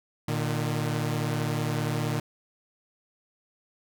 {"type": "tone pair together", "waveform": "sawtooth", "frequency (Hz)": [116.54, 151.73], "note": ["A#2", "D#3"], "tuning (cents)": [0, -43], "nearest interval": "perfect fourth", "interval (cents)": 457, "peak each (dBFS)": [-25, -25], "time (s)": [0.28, 2.2], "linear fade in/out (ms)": 5, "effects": []}